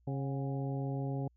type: harmonic tone with a mistuned harmonic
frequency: 136.4 Hz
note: C#3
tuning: 28 cents flat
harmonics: 1 / 2 / 3 / 4 / 5 / 6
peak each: -34 / -40 / -44 / -46 / -48 / -50 dBFS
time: 0.07-1.28 s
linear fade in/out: 5 ms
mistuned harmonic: 5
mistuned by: +93 cents
effects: added 60 Hz sine -65 dBFS peak until 1.36 s